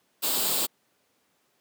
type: noise with comb filter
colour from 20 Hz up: white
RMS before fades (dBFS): -26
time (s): 0.22-0.67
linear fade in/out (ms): 20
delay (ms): 0.25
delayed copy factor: +0.6
effects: pink hiss -69 dBFS RMS until 1.6 s + high-pass 200 Hz 12 dB/octave